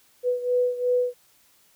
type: beating tone pair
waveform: sine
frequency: 493.9 / 496.7 Hz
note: B4 / B4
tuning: 0 / +10 cents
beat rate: 2.8 Hz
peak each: -22 / -26 dBFS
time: 0.23-1.14 s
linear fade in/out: 50 ms
effects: white hiss -60 dBFS RMS until 1.75 s